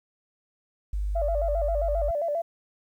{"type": "tone", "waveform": "sine", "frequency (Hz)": 50.3, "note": "G1", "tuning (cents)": 45, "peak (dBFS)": -25, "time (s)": [0.93, 2.11], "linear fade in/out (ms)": 5}
{"type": "tone with vibrato", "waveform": "sine", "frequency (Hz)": 628, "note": "D#5", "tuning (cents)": 16, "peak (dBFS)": -24, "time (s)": [1.15, 2.42], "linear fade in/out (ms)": 10, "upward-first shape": "square", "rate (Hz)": 7.5, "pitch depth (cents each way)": 120}
{"effects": ["tanh soft clip ceiling -15 dBFS", "10-bit"]}